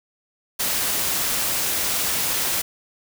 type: noise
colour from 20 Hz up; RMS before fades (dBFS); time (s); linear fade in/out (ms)
white; -23; 0.59-2.62; 10
effects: none